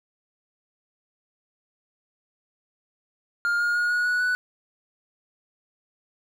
triangle tone with pitch steps, 1409 / 1423.7 / 1438.6 / 1453.6 / 1468.8 / 1484.2 Hz, F6 / F6 / F#6 / F#6 / F#6 / F#6, +15 / +33 / -49 / -31 / -13 / +5 cents, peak -19 dBFS, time 3.45-4.35 s, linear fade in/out 0 ms, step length 150 ms, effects none

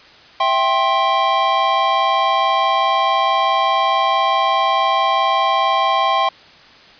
square chord, C major, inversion first, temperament equal with one note detuned, 659.3 / 784 / 1058.1 Hz, E5 / G5 / C6, 0 / 0 / +19 cents, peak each -22 / -19 / -17 dBFS, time 0.4-6.29 s, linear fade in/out 5 ms, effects white hiss -44 dBFS RMS until 6.99 s + resampled to 11025 Hz

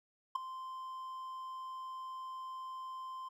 triangle tone with ADSR envelope, 1041 Hz, C6, 9 cents flat, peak -25 dBFS, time 0.35-3.29 s, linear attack 8 ms, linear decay 6 ms, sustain -15 dB, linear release 13 ms, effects none

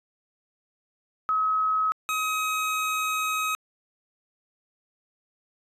sine / 25% pulse tone pair in turn, 1278 / 1267 Hz, D#6 / D#6, +46 / +31 cents, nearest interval unison, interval 15 cents, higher first, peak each -21 dBFS, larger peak neither, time 1.29-1.92 / 2.09-3.55 s, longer second, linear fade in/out 0 ms, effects resampled to 32000 Hz

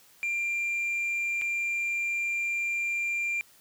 sine tone with dropouts, 2381 Hz, D7, 23 cents sharp, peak -24 dBFS, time 0.23-3.41 s, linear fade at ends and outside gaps 0 ms, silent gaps 1.414-1.419 s, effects tanh soft clip ceiling -26 dBFS + white hiss -58 dBFS RMS until 3.6 s

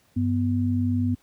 sine tone pair together, 97.98 / 246.9 Hz, G2 / B3, 0 / 0 cents, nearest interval octave + major third, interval 1600 cents, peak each -23 dBFS, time 0.16-1.15 s, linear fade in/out 10 ms, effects pink hiss -62 dBFS RMS until 1.22 s + high-pass 60 Hz 12 dB/octave

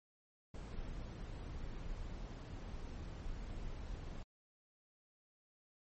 brown noise, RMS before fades -45 dBFS, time 0.54-4.23 s, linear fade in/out 5 ms, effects MP3 32 kbps

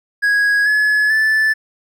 triangle tone with pitch steps, 1657 / 1703.6 / 1751.5 Hz, G#6 / G#6 / A6, -4 / +44 / -8 cents, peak -10 dBFS, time 0.22-1.54 s, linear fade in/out 20 ms, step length 440 ms, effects none

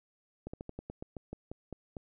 slowing click train, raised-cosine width 2 ms, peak -27 dBFS, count 12, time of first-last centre 0.47-1.968 s, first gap 65 ms, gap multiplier 1.14, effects none

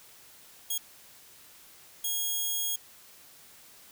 5% pulse tone bursts at uneven times, 3300 Hz, G#7, 12 cents flat, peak -20 dBFS, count 2, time 0.7-0.78 / 2.04-2.76 s, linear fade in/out 5 ms, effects white hiss -54 dBFS RMS until 3.91 s

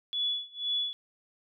sine tone with tremolo, 3417 Hz, G#7, 49 cents sharp, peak -26 dBFS, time 0.13-0.93 s, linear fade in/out 0 ms, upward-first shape sine, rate 2 Hz, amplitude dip 95%, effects none

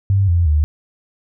sine tone with pitch steps, 98.1 / 85.9 / 75.21 Hz, G2 / F2 / D2, +2 / -28 / +42 cents, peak -11 dBFS, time 0.1-0.64 s, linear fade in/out 0 ms, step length 180 ms, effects none

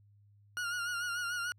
40% pulse tone with vibrato, 1425 Hz, F6, 34 cents sharp, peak -33 dBFS, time 0.57-1.52 s, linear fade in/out 0 ms, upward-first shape sine, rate 6.8 Hz, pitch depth 49 cents each way, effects added 102 Hz sine -60 dBFS peak until 1.58 s + low-pass 11000 Hz 12 dB/octave

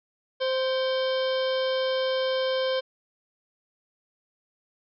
harmonic tone with a mistuned harmonic, 522 Hz, C5, 4 cents flat, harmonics 1 / 2 / 3 / 4 / 6 / 7 / 8 / 9 / 10, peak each -24 / -36 / -36 / -42 / -34 / -43 / -42 / -45 / -43 dBFS, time 0.4-2.81 s, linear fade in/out 20 ms, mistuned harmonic 4, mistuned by +150 cents, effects none

